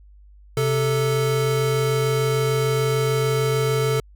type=tone pair together; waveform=square; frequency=131.1 / 440 Hz; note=C3 / A4; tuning=+4 / 0 cents; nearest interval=octave + major sixth; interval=2096 cents; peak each=-22 dBFS; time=0.57-4 s; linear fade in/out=2 ms; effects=added 50 Hz sine -45 dBFS peak until 4.15 s